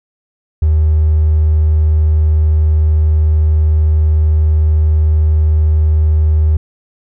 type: tone with hard clipping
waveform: triangle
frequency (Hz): 77.78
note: D#2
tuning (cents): 0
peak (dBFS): -8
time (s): 0.62-6.57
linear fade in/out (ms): 5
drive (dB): 4
effects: none

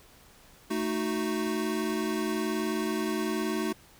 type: chord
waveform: square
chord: D# diminished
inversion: second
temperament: equal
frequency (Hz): 220 / 311.1 / 370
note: A3 / D#4 / F#4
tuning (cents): 0 / 0 / 0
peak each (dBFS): -33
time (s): 0.7-3.73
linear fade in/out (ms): 10
effects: pink hiss -56 dBFS RMS until 3.99 s

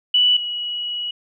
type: tone pair in turn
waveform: sine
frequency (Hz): 2960 / 2921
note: F#7 / F#7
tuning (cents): 0 / -23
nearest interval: unison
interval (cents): 23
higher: first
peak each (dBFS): -12 / -23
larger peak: first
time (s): 0.14-0.37 / 0.37-1.11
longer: second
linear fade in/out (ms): 5
effects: none

